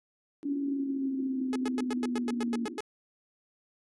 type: band-pass noise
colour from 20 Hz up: white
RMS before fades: -42 dBFS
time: 0.43-2.78 s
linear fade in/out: 0 ms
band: 230 to 360 Hz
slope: 96 dB/octave
type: exponential sweep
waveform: sine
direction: down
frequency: 284.3 to 233.1 Hz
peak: -29 dBFS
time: 0.45-2.66 s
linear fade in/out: 5 ms
type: tone bursts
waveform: sawtooth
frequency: 424.5 Hz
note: G#4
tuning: 38 cents sharp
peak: -28 dBFS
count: 11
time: 1.53-2.805 s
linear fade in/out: 0 ms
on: 25 ms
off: 100 ms
effects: resampled to 24000 Hz